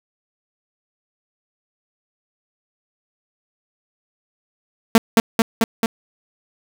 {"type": "tone with echo", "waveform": "sawtooth", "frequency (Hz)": 226.6, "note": "A#3", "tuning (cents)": -49, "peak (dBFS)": -3, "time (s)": [4.95, 4.98], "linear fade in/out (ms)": 2, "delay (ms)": 220, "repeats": 4, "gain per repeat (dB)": -2, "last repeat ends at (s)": 5.86, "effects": []}